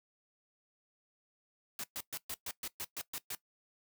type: noise bursts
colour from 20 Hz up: white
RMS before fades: -40 dBFS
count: 10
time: 1.79-3.35 s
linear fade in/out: 2 ms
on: 48 ms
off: 120 ms
effects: noise-tail reverb RT60 0.1 s tail -18 dB re dry